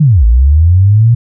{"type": "linear two-way sweep", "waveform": "sine", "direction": "down then up", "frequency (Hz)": [162.8, 53.4, 120.4], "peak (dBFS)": -3, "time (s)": [0, 1.15], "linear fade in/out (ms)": 10, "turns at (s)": 0.25, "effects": []}